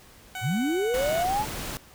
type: tone with pitch glide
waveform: 15% pulse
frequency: 749 to 736.1 Hz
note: F#5 to F#5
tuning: +21 to -9 cents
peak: -26 dBFS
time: 0.35-1.23 s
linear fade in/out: 2 ms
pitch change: -30 cents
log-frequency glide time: 0.75-1.05 s
type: linear sweep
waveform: sine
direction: up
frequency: 98 to 880 Hz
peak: -23 dBFS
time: 0.41-1.46 s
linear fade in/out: 50 ms
type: noise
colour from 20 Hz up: pink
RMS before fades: -34 dBFS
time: 0.94-1.77 s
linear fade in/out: 0 ms
effects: pink hiss -52 dBFS RMS until 1.94 s